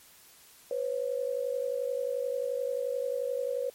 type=tone pair together; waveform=sine; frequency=493.5 / 544.9 Hz; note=B4 / C#5; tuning=-1 / -30 cents; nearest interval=major second; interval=171 cents; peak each=-31 / -32 dBFS; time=0.71-3.7 s; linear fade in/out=2 ms; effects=white hiss -56 dBFS RMS until 3.74 s + MP3 64 kbps